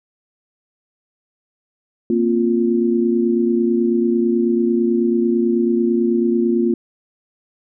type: chord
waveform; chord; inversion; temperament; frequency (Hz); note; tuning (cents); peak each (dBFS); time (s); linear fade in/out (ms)
sine; Bb suspended second; none; just; 233.1 / 262.2 / 349.6; Bb3 / C4 / F4; 0 / +4 / +2; -17 / -23 / -17; 2.1-6.74; 2
effects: none